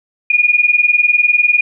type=tone pair together; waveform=sine; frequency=2433 / 2453 Hz; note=D#7 / D#7; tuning=-39 / -25 cents; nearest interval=unison; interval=14 cents; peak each=-12 dBFS; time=0.3-1.61 s; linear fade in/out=5 ms; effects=none